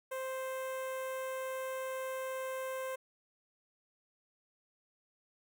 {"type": "tone with notch filter", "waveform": "sawtooth", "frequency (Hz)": 523.3, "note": "C5", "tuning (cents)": 0, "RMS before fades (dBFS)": -39, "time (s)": [0.11, 2.96], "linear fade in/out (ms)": 10, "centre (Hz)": 4600, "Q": 0.73, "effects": []}